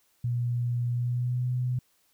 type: tone with pitch glide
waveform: sine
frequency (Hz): 120.8 to 125.2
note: B2 to B2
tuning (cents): -38 to +24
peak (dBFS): -25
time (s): 0.24-1.79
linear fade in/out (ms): 5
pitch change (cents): +62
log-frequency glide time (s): 0.91-1.49
effects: white hiss -68 dBFS RMS until 2.13 s